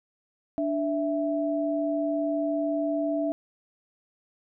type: tone pair together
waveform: sine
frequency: 293.7 / 659.3 Hz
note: D4 / E5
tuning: 0 / 0 cents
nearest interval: octave + major second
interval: 1400 cents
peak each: -27 dBFS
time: 0.58-3.32 s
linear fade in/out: 0 ms
effects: none